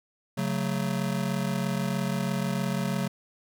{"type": "chord", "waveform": "square", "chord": "F# minor", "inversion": "second", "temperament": "just", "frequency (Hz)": [138.75, 185, 222], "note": ["C#3", "F#3", "A3"], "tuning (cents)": [2, 0, 16], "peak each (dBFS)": [-32, -30, -33], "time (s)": [0.37, 3.08], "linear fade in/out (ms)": 10, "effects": []}